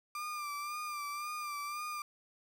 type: tone with vibrato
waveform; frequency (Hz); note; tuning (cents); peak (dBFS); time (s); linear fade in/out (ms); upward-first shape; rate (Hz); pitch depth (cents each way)
35% pulse; 1190; D6; +22; -36; 0.15-2.02; 2; sine; 1.9; 44
effects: none